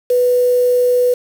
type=tone with quantisation; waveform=sine; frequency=493.9 Hz; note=B4; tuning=in tune; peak=-10 dBFS; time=0.1-1.14 s; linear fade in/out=5 ms; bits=5; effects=none